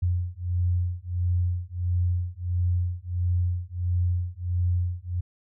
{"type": "beating tone pair", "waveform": "sine", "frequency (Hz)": [88, 89.5], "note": ["F2", "F2"], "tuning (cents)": [14, 43], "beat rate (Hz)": 1.5, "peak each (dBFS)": -26, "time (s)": [0.02, 5.21], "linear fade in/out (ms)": 10, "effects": []}